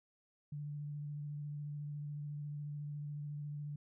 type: tone with vibrato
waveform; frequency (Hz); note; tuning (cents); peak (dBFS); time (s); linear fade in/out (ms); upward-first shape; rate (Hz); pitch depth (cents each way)
sine; 146.83; D3; 0; -40; 0.52-3.76; 5; square; 14; 13
effects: none